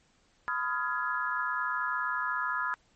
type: chord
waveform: sine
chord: F half-diminished seventh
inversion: second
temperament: just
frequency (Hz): 1005.8 / 1257.2 / 1396.9 / 1676.3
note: Cb6 / Eb6 / F6 / Ab6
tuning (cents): +31 / +18 / 0 / +16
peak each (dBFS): -34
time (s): 0.48-2.74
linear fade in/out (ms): 0
effects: pink hiss -67 dBFS RMS until 2.95 s + MP3 32 kbps